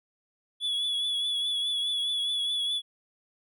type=tone with vibrato; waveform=triangle; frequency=3403 Hz; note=G#7; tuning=41 cents sharp; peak=-25 dBFS; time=0.6-2.82 s; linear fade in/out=50 ms; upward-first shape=triangle; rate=4.8 Hz; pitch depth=40 cents each way; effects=none